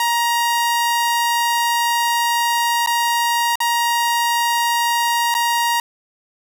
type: tone with dropouts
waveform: sawtooth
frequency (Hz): 942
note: A#5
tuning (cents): +18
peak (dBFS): -12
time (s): 0-5.8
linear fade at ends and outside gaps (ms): 2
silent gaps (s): 2.862-2.872 / 3.556-3.603 / 5.342-5.349
effects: none